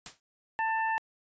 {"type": "noise with exponential decay", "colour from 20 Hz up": "white", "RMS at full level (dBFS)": -37, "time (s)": [0.06, 0.2], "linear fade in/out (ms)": 1, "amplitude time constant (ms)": 30}
{"type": "harmonic tone", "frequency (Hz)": 890, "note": "A5", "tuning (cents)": 20, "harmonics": [1, 2, 3], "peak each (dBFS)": [-28, -32, -41], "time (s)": [0.59, 0.98], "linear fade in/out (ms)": 0}
{"effects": ["resampled to 16000 Hz"]}